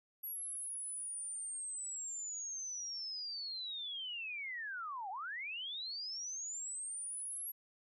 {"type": "linear two-way sweep", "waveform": "sine", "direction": "down then up", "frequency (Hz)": [11500, 730, 11500], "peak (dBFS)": -40, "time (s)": [0.23, 7.52], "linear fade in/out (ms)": 10, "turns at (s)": 5.1, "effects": []}